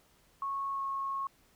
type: tone with pitch glide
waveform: sine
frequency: 1100 to 1092.4 Hz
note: C#6 to C#6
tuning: -14 to -26 cents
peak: -32 dBFS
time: 0.42-1.27 s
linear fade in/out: 2 ms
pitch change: -12 cents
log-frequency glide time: 0.71-0.83 s
effects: pink hiss -66 dBFS RMS until 1.55 s